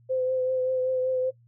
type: tone with vibrato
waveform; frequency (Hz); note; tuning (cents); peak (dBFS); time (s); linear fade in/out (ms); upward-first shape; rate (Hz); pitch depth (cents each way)
sine; 514; C5; -31; -23; 0.09-1.31; 20; triangle; 5.2; 25
effects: noise-tail reverb RT60 0.1 s tail -19 dB re dry + added 118 Hz sine -55 dBFS peak until 1.47 s